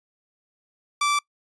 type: tone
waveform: sawtooth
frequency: 1165 Hz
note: D6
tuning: 14 cents flat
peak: -16 dBFS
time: 1.01-1.19 s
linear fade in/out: 5 ms
effects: noise-tail reverb RT60 0.1 s tail -24 dB re dry + resampled to 22050 Hz